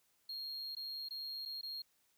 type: tone with dropouts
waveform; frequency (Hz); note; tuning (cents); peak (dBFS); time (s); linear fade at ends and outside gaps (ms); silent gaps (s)
triangle; 4248; C8; +25; -40; 0.29-1.82; 5; 0.751-0.766 / 1.087-1.107 / 1.453-1.457 / 1.613-1.63
effects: white hiss -75 dBFS RMS until 2.17 s